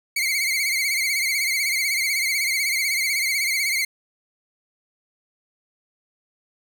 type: tone with vibrato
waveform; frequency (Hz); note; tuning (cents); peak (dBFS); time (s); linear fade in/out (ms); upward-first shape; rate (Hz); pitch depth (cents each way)
sawtooth; 2170; C#7; -37; -17; 0.16-3.85; 5; sine; 16; 88
effects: none